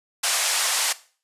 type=band-pass noise; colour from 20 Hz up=white; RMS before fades=-23 dBFS; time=0.23-0.93 s; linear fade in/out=10 ms; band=620 to 9900 Hz; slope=24 dB/octave; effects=noise-tail reverb RT60 0.4 s tail -17 dB re dry + resampled to 32000 Hz